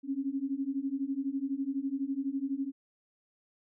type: beating tone pair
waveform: sine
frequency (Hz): 266.6 / 278.6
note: C4 / C#4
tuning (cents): +33 / +9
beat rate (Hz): 12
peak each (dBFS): -34 / -33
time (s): 0.03-2.72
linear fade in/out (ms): 50
effects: none